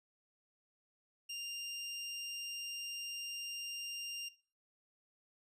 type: tone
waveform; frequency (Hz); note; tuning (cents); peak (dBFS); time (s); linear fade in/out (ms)
25% pulse; 2794; F7; 0; -37; 1.29-4.29; 10
effects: noise-tail reverb RT60 0.4 s tail -18 dB re dry + resampled to 32000 Hz